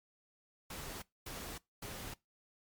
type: noise bursts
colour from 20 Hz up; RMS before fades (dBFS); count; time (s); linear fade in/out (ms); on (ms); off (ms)
pink; -45; 3; 0.7-2.14; 5; 320; 240
effects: noise-tail reverb RT60 0.2 s tail -22 dB re dry + MP3 96 kbps